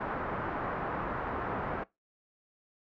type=low-pass noise; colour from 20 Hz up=white; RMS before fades=-35 dBFS; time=0-1.84 s; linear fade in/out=10 ms; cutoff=1400 Hz; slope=24 dB/octave; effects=noise-tail reverb RT60 0.2 s tail -22 dB re dry